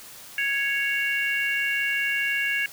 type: harmonic tone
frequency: 554.4 Hz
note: C#5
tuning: in tune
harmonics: 3 / 4 / 5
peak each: -26 / -27 / -28 dBFS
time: 0.38-2.66 s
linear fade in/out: 2 ms
effects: white hiss -44 dBFS RMS until 2.72 s